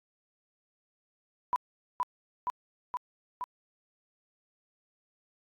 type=tone with echo; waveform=sine; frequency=992 Hz; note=B5; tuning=7 cents sharp; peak=-24 dBFS; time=1.53-1.56 s; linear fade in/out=0 ms; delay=470 ms; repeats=4; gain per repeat=-2 dB; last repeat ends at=3.44 s; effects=AAC 64 kbps